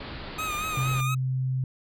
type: low-pass noise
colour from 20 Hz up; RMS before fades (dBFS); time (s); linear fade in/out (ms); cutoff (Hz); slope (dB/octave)
pink; -38; 0-1.01; 5; 4700; 96
type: tone with vibrato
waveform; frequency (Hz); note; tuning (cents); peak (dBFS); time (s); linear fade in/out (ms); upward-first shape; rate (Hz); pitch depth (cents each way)
25% pulse; 1239; D#6; -8; -25; 0.38-1.15; 10; sine; 4.3; 53
type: tone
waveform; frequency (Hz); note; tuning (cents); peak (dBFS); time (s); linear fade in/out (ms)
sine; 130; C3; -11; -24; 0.77-1.64; 2
effects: none